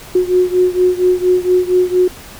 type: beating tone pair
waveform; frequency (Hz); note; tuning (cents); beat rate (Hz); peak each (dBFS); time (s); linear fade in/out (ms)
sine; 362.3 / 366.6; F#4 / F#4; -36 / -16; 4.3; -12 / -14; 0.15-2.08; 5
effects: pink hiss -35 dBFS RMS until 2.39 s